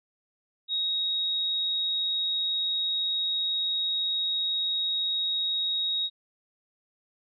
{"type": "tone", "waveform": "sine", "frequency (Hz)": 3777, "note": "A#7", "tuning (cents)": 22, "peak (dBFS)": -25, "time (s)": [0.68, 6.1], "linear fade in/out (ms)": 50, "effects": []}